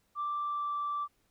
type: tone with pitch glide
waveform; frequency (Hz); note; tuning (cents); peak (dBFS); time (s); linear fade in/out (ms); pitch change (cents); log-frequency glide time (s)
sine; 1174.7 to 1167.3; D6 to D6; 0 to -11; -30; 0.15-1.08; 50; -11; 0.39-0.76
effects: tanh soft clip ceiling -27 dBFS + pink hiss -73 dBFS RMS until 1.3 s